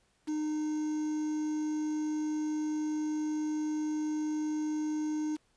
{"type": "tone with quantisation", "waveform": "triangle", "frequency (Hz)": 305.9, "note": "D#4", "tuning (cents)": -29, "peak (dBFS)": -28, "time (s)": [0.27, 5.37], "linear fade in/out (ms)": 20, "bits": 8, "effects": ["pink hiss -71 dBFS RMS until 5.56 s", "resampled to 22050 Hz"]}